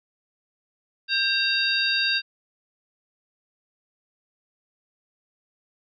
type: tone cluster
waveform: sine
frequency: 1587 / 2739 / 3731 / 4702 Hz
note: G6 / F7 / A#7 / D8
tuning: +21 / -34 / +1 / +1 cents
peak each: -26 dBFS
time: 1.08-2.22 s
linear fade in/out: 50 ms
effects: none